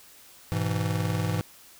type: chord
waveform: square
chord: E major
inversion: first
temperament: just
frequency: 103.01 / 123.61 / 164.81 Hz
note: G#2 / B2 / E3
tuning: -14 / +2 / 0 cents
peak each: -29 / -33 / -30 dBFS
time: 0.52-1.41 s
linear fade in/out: 0 ms
effects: white hiss -52 dBFS RMS until 1.79 s